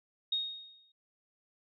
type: tone with exponential decay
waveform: sine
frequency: 3729 Hz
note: A#7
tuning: in tune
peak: -27 dBFS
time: 0.32-0.92 s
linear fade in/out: 5 ms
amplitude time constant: 130 ms
effects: none